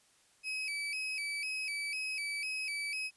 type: tone with vibrato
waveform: 35% pulse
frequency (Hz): 2420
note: D#7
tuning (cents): -49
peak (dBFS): -33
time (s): 0.43-3.11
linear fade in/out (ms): 50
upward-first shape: square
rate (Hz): 2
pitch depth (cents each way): 89
effects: white hiss -67 dBFS RMS until 3.16 s + resampled to 24000 Hz

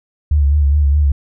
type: tone with vibrato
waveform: sine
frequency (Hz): 72.3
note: D2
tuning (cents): -27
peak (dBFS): -9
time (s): 0.31-1.12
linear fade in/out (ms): 5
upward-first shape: sine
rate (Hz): 4.8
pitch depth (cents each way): 63
effects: none

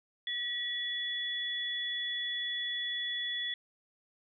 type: tone pair together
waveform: sine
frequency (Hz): 1926 / 3412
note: B6 / G#7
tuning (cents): -44 / +46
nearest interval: minor seventh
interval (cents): 990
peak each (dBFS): -37 / -34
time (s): 0.27-3.54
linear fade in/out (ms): 2
effects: none

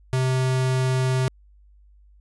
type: tone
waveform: square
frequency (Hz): 129.7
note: C3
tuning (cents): -15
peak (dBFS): -20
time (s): 0.13-1.28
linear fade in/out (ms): 0
effects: added 50 Hz sine -50 dBFS peak until 2.2 s + resampled to 24000 Hz

